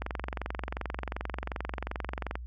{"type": "click train", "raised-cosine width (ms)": 0.5, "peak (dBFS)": -18, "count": 54, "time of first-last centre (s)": [0.02, 2.355], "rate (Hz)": 22.7, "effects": ["added 60 Hz sine -38 dBFS peak until 2.46 s"]}